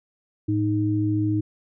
sine tone pair together, 108.29 / 311.1 Hz, A2 / D#4, -27 / 0 cents, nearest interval octave + tritone, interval 1827 cents, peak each -23 / -22 dBFS, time 0.48-1.41 s, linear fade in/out 10 ms, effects none

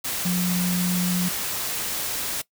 sine tone in noise, 179.5 Hz, F3, 48 cents sharp, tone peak -21 dBFS, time 0.25-1.29 s, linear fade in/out 10 ms, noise white, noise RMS -28 dBFS, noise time 0.04-2.42 s, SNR +4 dB, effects noise-tail reverb RT60 0.1 s tail -20 dB re dry

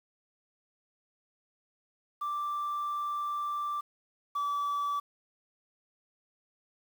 sine tone pair in turn, 1174.7 / 1151.9 Hz, D6 / D6, 0 / -34 cents, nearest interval unison, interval 34 cents, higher first, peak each -29 / -26 dBFS, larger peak second, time 2.21-3.81 / 4.35-5 s, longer first, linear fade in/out 10 ms, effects tanh soft clip ceiling -28 dBFS + 9-bit

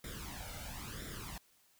pink noise with flanger, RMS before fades -45 dBFS, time 0.04-1.38 s, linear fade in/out 2 ms, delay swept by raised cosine 0.55 to 1.41 ms, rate 0.99 Hz, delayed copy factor +0.75, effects white hiss -69 dBFS RMS until 1.79 s

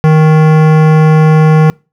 sine tone with hard clipping, 156.2 Hz, D#3, 7 cents sharp, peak -5 dBFS, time 0.04-1.7 s, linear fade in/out 0 ms, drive 18 dB, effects noise-tail reverb RT60 0.3 s tail -26 dB re dry

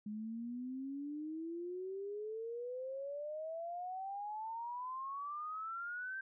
sine exponential sweep, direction up, 207.7 to 1578 Hz, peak -40 dBFS, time 0.06-6.21 s, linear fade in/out 5 ms, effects none

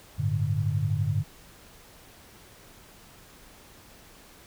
sine chord, G suspended second, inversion none, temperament equal, 98 / 110 / 146.83 Hz, G2 / A2 / D3, 0 / 0 / 0 cents, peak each -28 dBFS, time 0.18-1.24 s, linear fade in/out 20 ms, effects pink hiss -52 dBFS RMS until 4.46 s

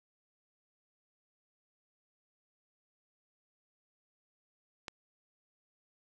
click, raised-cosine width 0.2 ms, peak -22 dBFS, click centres 4.882 s, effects none

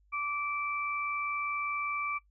sine tone pair together, 1165 / 2330 Hz, D6 / D7, -14 / -14 cents, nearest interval octave, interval 1200 cents, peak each -33 / -35 dBFS, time 0.12-2.19 s, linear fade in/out 20 ms, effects noise-tail reverb RT60 0.1 s tail -19 dB re dry + added 50 Hz sine -63 dBFS peak until 2.3 s

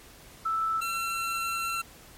sine / 25% pulse tone pair in turn, 1318.5 / 1352.4 Hz, E6 / E6, 0 / +44 cents, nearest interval unison, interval 44 cents, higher second, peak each -25 dBFS, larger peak neither, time 0.45-0.81 / 0.81-1.82 s, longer second, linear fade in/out 10 ms, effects pink hiss -51 dBFS RMS until 2.17 s + MP3 64 kbps

